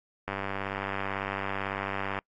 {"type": "click train", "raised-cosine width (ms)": 0.5, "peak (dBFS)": -17, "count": 188, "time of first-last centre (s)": [0.28, 2.188], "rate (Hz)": 98, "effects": ["noise-tail reverb RT60 0.1 s tail -25 dB re dry", "AAC 48 kbps"]}